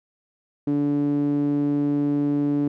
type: tone with band-pass filter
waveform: sawtooth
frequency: 144.5 Hz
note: D3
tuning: 28 cents flat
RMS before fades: -22 dBFS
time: 0.67-2.68 s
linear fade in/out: 5 ms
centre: 290 Hz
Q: 3.7
effects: none